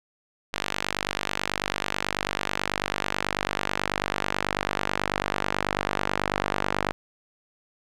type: tone with band-pass filter sweep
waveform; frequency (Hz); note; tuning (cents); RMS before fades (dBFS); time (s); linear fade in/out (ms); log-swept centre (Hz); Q
sawtooth; 49.15; G1; +5; -29; 0.53-6.92; 0; 2700 to 1300; 0.71
effects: none